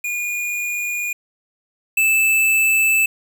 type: tone pair in turn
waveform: square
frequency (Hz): 2436 / 2632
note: D#7 / E7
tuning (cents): -37 / -3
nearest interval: minor second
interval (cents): 134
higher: second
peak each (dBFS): -22 / -14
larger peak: second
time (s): 0.04-1.13 / 1.97-3.06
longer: neither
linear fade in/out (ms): 5
effects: 8-bit